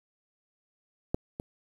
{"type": "clicks", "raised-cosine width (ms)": 2, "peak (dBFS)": [-13, -22], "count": 2, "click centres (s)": [1.145, 1.399], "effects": ["8-bit"]}